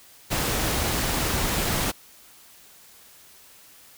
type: noise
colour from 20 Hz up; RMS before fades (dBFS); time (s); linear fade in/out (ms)
pink; -25; 0.3-1.92; 20
effects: white hiss -51 dBFS RMS until 3.97 s